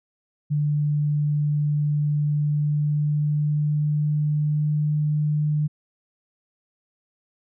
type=tone with pitch glide; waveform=sine; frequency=148 to 150.33 Hz; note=D3 to D3; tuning=+14 to +41 cents; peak=-19 dBFS; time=0.5-5.68 s; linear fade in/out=20 ms; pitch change=+27 cents; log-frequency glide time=2.29-4.73 s; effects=none